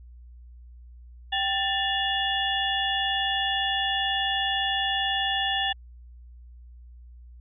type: tone cluster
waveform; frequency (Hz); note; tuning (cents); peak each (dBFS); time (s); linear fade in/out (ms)
sine; 782 / 1775 / 2853 / 3428; G5 / A6 / F7 / A7; -4 / +15 / +36 / -46; -29; 1.32-5.73; 10
effects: added 60 Hz sine -44 dBFS peak until 7.4 s